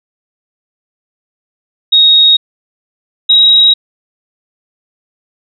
sine tone pair in turn, 3757 / 3818 Hz, A#7 / A#7, +13 / +41 cents, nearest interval unison, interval 28 cents, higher second, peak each -3 dBFS, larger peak neither, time 1.92-2.37 / 3.29-3.74 s, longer neither, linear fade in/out 10 ms, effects none

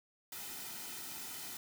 white noise with comb filter, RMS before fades -45 dBFS, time 0.32-1.57 s, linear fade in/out 2 ms, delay 1.8 ms, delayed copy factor -0.6, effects none

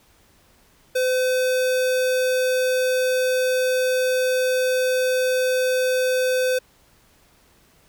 square tone, 510 Hz, C5, 44 cents flat, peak -19 dBFS, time 0.95-6.59 s, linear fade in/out 10 ms, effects pink hiss -57 dBFS RMS until 7.88 s

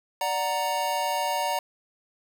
square chord, D augmented, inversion none, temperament equal, 587.3 / 740 / 932.3 Hz, D5 / F#5 / A#5, 0 / 0 / 0 cents, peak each -32 / -31 / -28 dBFS, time 0.21-1.59 s, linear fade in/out 2 ms, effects none

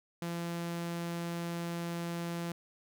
sawtooth tone, 170.5 Hz, F3, 41 cents flat, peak -31 dBFS, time 0.22-2.52 s, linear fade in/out 2 ms, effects none

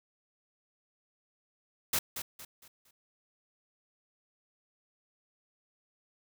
white noise with echo, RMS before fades -29 dBFS, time 1.93-1.99 s, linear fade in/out 5 ms, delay 230 ms, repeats 4, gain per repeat -9 dB, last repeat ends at 2.91 s, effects none

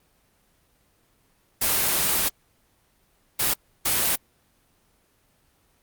white noise bursts at uneven times, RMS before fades -22 dBFS, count 3, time 1.61-2.29 / 3.39-3.54 / 3.85-4.16 s, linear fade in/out 10 ms, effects pink hiss -64 dBFS RMS until 5.82 s + Opus 24 kbps

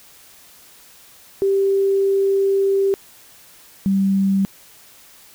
sine tone pair in turn, 392 / 194.65 Hz, G4 / G3, 0 / -12 cents, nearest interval octave, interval 1212 cents, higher first, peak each -14 dBFS, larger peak neither, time 1.42-2.94 / 3.86-4.45 s, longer first, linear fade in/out 0 ms, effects white hiss -47 dBFS RMS until 5.34 s

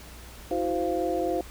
sine tone cluster, 325.7 / 369.1 / 519 / 695 Hz, E4 / F#4 / C5 / F5, -21 / -4 / -14 / -9 cents, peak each -30 dBFS, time 0.51-1.41 s, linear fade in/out 2 ms, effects added 60 Hz sine -45 dBFS peak until 1.5 s + pink hiss -47 dBFS RMS until 1.5 s

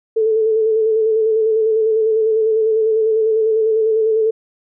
sine tone with vibrato, 440 Hz, A4, in tune, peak -12 dBFS, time 0.16-4.31 s, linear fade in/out 10 ms, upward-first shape square, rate 10 Hz, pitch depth 26 cents each way, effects none

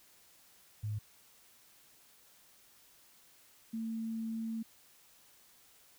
sine tone pair in turn, 106 / 224.6 Hz, G#2 / A3, +36 / +36 cents, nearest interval octave + minor second, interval 1300 cents, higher second, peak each -34 / -35 dBFS, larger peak first, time 0.83-0.99 / 3.73-4.63 s, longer second, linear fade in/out 10 ms, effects white hiss -63 dBFS RMS until 5.98 s

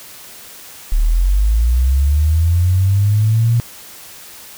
sine linear sweep, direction up, 35 to 119.2 Hz, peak -10 dBFS, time 0.92-3.6 s, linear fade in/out 0 ms, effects white hiss -37 dBFS RMS until 4.57 s

